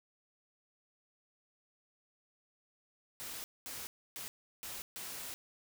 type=noise bursts at uneven times; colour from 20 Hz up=white; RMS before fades=-44 dBFS; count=5; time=3.2-3.44 / 3.66-3.87 / 4.16-4.28 / 4.63-4.82 / 4.96-5.34 s; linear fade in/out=0 ms; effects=none